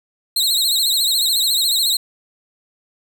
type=tone with vibrato; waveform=sawtooth; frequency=3998 Hz; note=B7; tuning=20 cents sharp; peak=-12 dBFS; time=0.36-1.97 s; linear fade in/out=5 ms; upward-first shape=triangle; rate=14 Hz; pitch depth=140 cents each way; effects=none